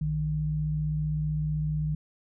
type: tone pair together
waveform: sine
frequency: 60.19 / 152.6 Hz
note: B1 / D#3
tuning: -44 / -33 cents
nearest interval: octave + major third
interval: 1611 cents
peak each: -34 / -26 dBFS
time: 0.01-1.95 s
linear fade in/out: 5 ms
effects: none